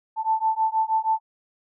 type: beating tone pair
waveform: sine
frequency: 880 / 886.3 Hz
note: A5 / A5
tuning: 0 / +12 cents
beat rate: 6.3 Hz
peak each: -23 dBFS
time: 0.16-1.2 s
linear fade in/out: 50 ms
effects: none